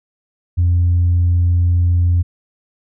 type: tone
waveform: sine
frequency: 87.31 Hz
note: F2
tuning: in tune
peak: -9 dBFS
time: 0.57-2.23 s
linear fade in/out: 20 ms
effects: tanh soft clip ceiling -8 dBFS